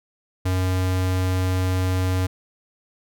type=tone; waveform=square; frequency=92.5 Hz; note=F#2; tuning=in tune; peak=-20 dBFS; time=0.45-2.27 s; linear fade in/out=10 ms; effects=none